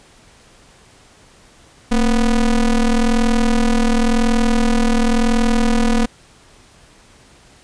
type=ring-modulated tone; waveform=square; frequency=123.47 Hz; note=B2; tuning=in tune; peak=-10 dBFS; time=1.91-6.06 s; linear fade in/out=10 ms; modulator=103 Hz; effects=pink hiss -48 dBFS RMS until 7.63 s + resampled to 22050 Hz